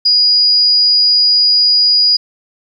sine tone, 4898 Hz, D#8, 28 cents flat, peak -7 dBFS, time 0.05-2.17 s, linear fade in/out 10 ms, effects 8-bit

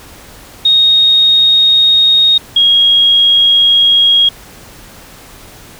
sine tone pair in turn, 3729 / 3281 Hz, A#7 / G#7, 0 / -22 cents, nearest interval major second, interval 222 cents, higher first, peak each -5 dBFS, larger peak neither, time 0.65-2.38 / 2.56-4.29 s, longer neither, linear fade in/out 5 ms, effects pink hiss -36 dBFS RMS until 5.79 s

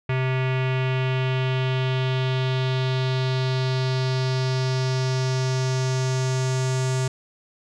square tone with low-pass filter sweep, 130 Hz, C3, 11 cents flat, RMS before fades -23 dBFS, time 0.09-7.08 s, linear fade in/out 5 ms, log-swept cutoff 2400 to 7500 Hz, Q 2.7, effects none

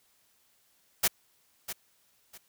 white noise with echo, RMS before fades -24 dBFS, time 1.03-1.08 s, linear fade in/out 10 ms, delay 650 ms, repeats 2, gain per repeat -12 dB, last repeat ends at 2.38 s, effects white hiss -68 dBFS RMS until 2.48 s

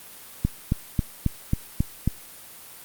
click train, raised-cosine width 5 ms, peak -8 dBFS, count 7, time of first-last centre 0.45-2.076 s, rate 3.69 Hz, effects white hiss -44 dBFS RMS until 2.84 s + Opus 32 kbps

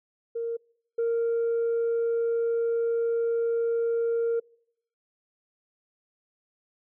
sine tone pair in turn, 463.6 / 463.6 Hz, A#4 / A#4, -10 / -10 cents, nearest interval unison, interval 0 cents, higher neither, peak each -27 / -21 dBFS, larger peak second, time 0.35-0.57 / 0.98-4.4 s, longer second, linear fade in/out 10 ms, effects noise-tail reverb RT60 0.7 s tail -26 dB re dry + tanh soft clip ceiling -21 dBFS

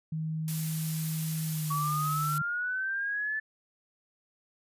sine tone with pitch glide, 158.2 to 150.27 Hz, D#3 to D3, +29 to +40 cents, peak -30 dBFS, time 0.12-2.42 s, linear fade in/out 5 ms, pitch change -89 cents, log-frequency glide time 1.46-1.83 s
blue noise, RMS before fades -37 dBFS, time 0.48-2.38 s, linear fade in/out 0 ms
sine linear sweep, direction up, 1125 to 1752 Hz, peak -29 dBFS, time 1.7-3.4 s, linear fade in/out 10 ms
effects resampled to 32000 Hz

